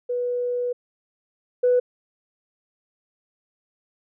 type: tone pair in turn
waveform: sine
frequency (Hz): 490 / 494.8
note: B4 / B4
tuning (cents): -14 / +3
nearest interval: unison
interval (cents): 17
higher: second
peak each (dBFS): -22 / -14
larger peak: second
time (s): 0.09-0.73 / 1.63-1.8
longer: first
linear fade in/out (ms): 10
effects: tanh soft clip ceiling -11 dBFS